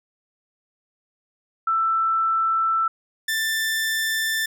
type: tone pair in turn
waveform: sine / sawtooth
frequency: 1329 / 1774 Hz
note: E6 / A6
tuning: +14 / +14 cents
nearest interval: perfect fourth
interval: 500 cents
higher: second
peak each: -18 dBFS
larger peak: neither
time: 1.67-2.88 / 3.28-4.46 s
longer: first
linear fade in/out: 5 ms
effects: none